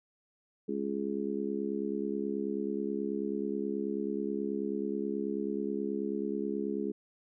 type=harmonic tone; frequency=69.3 Hz; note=C#2; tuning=in tune; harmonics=3 / 4 / 5 / 6; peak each=-36 / -37 / -37 / -36 dBFS; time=0.68-6.92 s; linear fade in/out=10 ms; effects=none